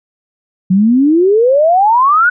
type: exponential sweep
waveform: sine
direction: up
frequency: 180 to 1505 Hz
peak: -6 dBFS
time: 0.7-2.3 s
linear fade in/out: 10 ms
effects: none